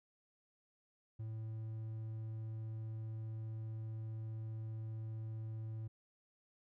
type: tone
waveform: triangle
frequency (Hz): 110.6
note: A2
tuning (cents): +9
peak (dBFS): -39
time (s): 1.19-5.88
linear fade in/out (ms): 10
effects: none